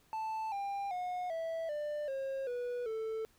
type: tone with pitch steps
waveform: triangle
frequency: 880 / 797.7 / 723.1 / 655.5 / 594.2 / 538.6 / 488.2 / 442.5 Hz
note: A5 / G5 / F#5 / E5 / D5 / C#5 / B4 / A4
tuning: 0 / +30 / -40 / -10 / +20 / -50 / -20 / +10 cents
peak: -33 dBFS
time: 0.13-3.25 s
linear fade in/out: 0 ms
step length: 390 ms
effects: pink hiss -68 dBFS RMS until 3.38 s